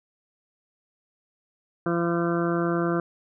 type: harmonic tone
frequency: 170.6 Hz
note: F3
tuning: 40 cents flat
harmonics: 1 / 2 / 3 / 4 / 6 / 7 / 8 / 9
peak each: -27 / -25 / -32 / -33 / -38 / -34 / -34 / -37 dBFS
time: 1.86-3 s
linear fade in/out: 2 ms
effects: none